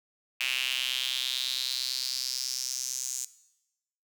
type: tone with high-pass filter sweep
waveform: square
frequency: 64.5 Hz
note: C2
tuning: 24 cents flat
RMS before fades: -32 dBFS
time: 0.4-3.25 s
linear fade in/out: 5 ms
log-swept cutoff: 2600 to 6900 Hz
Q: 4.6
effects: noise-tail reverb RT60 0.9 s tail -18 dB re dry